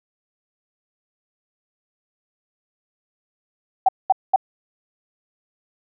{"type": "tone bursts", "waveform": "sine", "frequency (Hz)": 764, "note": "G5", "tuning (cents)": -45, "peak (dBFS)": -10, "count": 3, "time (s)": [3.86, 4.361], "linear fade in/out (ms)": 5, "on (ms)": 27, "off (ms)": 210, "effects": []}